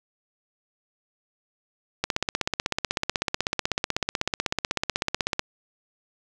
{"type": "click train", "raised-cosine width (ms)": 0.2, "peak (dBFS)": -6, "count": 55, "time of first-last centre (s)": [2.04, 5.394], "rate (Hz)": 16.1, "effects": []}